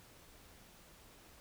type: silence
effects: pink hiss -60 dBFS RMS until 1.4 s